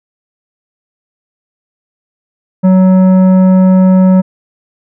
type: tone with tanh clipping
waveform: sine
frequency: 186.6 Hz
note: F#3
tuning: 15 cents sharp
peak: -5 dBFS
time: 2.63-4.22 s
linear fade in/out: 20 ms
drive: 11 dB
effects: none